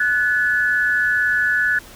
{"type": "tone pair together", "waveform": "sine", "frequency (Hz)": [1480, 1717.9], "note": ["F#6", "A6"], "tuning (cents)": [0, -42], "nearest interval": "minor third", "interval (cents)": 258, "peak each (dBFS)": -18, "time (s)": [0, 1.79], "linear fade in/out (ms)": 5, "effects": ["pink hiss -42 dBFS RMS until 1.95 s"]}